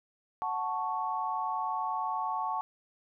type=chord; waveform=sine; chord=F# minor; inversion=none; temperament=equal; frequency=740 / 880 / 1108.7 Hz; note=F#5 / A5 / C#6; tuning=0 / 0 / 0 cents; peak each=-36 / -33 / -34 dBFS; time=0.42-2.61 s; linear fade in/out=0 ms; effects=none